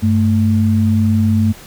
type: tone pair together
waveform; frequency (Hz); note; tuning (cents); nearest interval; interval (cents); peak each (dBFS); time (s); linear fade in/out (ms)
sine; 98 / 220; G2 / A3; 0 / 0; octave + major second; 1400; -13; 0.02-1.53; 20
effects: pink hiss -38 dBFS RMS until 1.66 s